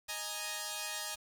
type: chord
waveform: 5% pulse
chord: D# suspended fourth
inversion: none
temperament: equal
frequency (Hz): 622.3 / 830.6 / 932.3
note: D#5 / G#5 / A#5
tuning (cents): 0 / 0 / 0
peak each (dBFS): -31 / -29 / -31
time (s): 0.08-1.16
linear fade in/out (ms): 20
effects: 9-bit